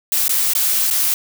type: noise with dropouts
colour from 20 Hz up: blue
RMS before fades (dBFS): -17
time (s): 0.12-1.14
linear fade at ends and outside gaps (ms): 1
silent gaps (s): 0.281-0.293 / 0.535-0.551 / 0.902-0.909
effects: none